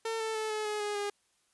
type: tone with pitch steps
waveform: sawtooth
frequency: 450 / 442.8 / 435.7 / 428.7 / 421.8 / 415 / 408.4 Hz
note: A4 / A4 / A4 / A4 / G#4 / G#4 / G#4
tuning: +39 / +11 / -17 / -45 / +27 / -1 / -29 cents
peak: -28 dBFS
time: 0.05-1.1 s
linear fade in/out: 5 ms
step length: 150 ms
effects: white hiss -72 dBFS RMS until 1.53 s + resampled to 24000 Hz